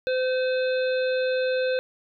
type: harmonic tone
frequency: 513 Hz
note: C5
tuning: 34 cents flat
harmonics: 1 / 3 / 5 / 7 / 8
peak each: -22 / -32 / -36 / -39 / -40 dBFS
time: 0.07-1.79 s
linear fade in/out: 0 ms
effects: none